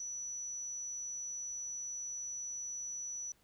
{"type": "tone", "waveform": "sine", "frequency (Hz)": 5920, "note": "F#8", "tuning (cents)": 0, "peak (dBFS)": -39, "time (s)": [0, 3.32], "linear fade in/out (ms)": 2, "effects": ["pink hiss -70 dBFS RMS until 3.43 s"]}